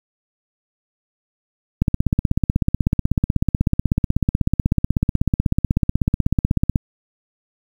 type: click train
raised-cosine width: 5 ms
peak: -3 dBFS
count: 81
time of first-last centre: 1.82-6.758 s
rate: 16.2 Hz
effects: 7-bit